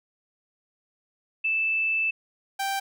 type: tone pair in turn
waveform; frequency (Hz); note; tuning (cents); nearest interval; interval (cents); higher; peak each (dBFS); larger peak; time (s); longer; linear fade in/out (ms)
sine / sawtooth; 2637 / 784; E7 / G5; 0 / 0; octave + major sixth; 2100; first; -22; neither; 1.44-2.11 / 2.59-2.8; first; 10
effects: none